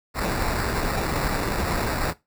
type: noise with sample-and-hold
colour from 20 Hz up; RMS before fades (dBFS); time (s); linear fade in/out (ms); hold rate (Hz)
pink; -25; 0.14-2.14; 50; 3150
effects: noise-tail reverb RT60 0.2 s tail -18 dB re dry